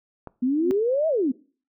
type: click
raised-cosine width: 1 ms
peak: -22 dBFS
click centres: 0.273 s
type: exponential two-way sweep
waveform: sine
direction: up then down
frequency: 241.5 to 659.3 to 241.5 Hz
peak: -19 dBFS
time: 0.42-1.32 s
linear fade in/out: 10 ms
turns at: 1.08 s
type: tone with exponential growth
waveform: sine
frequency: 261.6 Hz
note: C4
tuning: in tune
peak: -19 dBFS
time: 0.51-0.71 s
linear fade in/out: 0 ms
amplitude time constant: 42 ms
effects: noise-tail reverb RT60 0.4 s tail -21 dB re dry